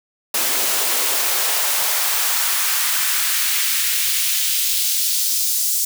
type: noise with high-pass filter sweep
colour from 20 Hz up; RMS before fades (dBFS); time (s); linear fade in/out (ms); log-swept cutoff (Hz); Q
white; -19; 0.34-5.85; 5; 310 to 6100; 1.1
effects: none